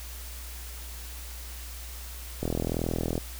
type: click train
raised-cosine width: 2 ms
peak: -15 dBFS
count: 32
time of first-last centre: 2.43-3.179 s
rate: 41.4 Hz
effects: added 60 Hz sine -39 dBFS peak until 3.39 s + white hiss -44 dBFS RMS until 3.39 s